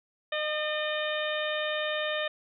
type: harmonic tone with a mistuned harmonic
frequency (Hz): 610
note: D#5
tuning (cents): -34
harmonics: 1 / 2 / 3 / 4 / 5 / 6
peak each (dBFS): -31 / -38 / -34 / -39 / -38 / -37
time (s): 0.32-2.28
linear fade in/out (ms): 5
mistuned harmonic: 3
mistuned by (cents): -19
effects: none